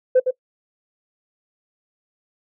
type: tone with echo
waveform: sine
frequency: 510 Hz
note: C5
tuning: 44 cents flat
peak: -9 dBFS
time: 0.15-0.2 s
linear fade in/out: 10 ms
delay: 110 ms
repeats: 1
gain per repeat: -7 dB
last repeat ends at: 0.31 s
effects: noise-tail reverb RT60 0.1 s tail -21 dB re dry + tanh soft clip ceiling -8 dBFS